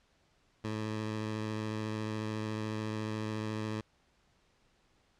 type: tone with vibrato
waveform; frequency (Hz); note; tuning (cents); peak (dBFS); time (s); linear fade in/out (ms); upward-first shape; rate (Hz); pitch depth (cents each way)
15% pulse; 108.3; A2; -27; -28; 0.64-3.81; 5; triangle; 14; 19
effects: pink hiss -70 dBFS RMS until 5.19 s + low-pass 6000 Hz 12 dB/octave